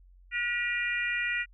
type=harmonic tone with a mistuned harmonic; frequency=481.5 Hz; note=B4; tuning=44 cents flat; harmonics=3 / 4 / 5 / 6; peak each=-35 / -30 / -33 / -38 dBFS; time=0.31-1.46 s; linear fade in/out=50 ms; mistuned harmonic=6; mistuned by=-62 cents; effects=added 45 Hz sine -53 dBFS peak until 1.53 s